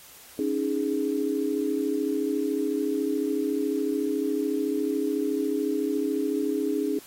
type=chord; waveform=sine; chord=C# suspended second; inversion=none; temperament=equal; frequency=277.2 / 311.1 / 415.3 Hz; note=C#4 / D#4 / G#4; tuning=0 / 0 / 0 cents; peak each=-28 dBFS; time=0.39-6.99 s; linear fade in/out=2 ms; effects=white hiss -49 dBFS RMS until 7.06 s + AAC 48 kbps